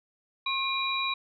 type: tone cluster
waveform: sine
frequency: 1077 / 2401 / 3877 Hz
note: C6 / D7 / B7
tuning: +50 / +38 / -33 cents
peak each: -31 dBFS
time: 0.46-1.14 s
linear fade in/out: 5 ms
effects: none